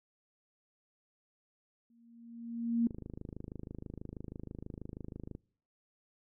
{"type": "tone with exponential growth", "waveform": "sine", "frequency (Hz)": 233.1, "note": "A#3", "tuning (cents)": 0, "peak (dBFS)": -24, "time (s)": [1.9, 2.87], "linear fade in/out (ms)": 2, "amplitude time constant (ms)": 210}
{"type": "click train", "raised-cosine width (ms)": 3, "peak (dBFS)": -30, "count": 66, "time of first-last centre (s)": [2.87, 5.351], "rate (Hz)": 26.2}
{"effects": ["noise-tail reverb RT60 0.6 s tail -26 dB re dry"]}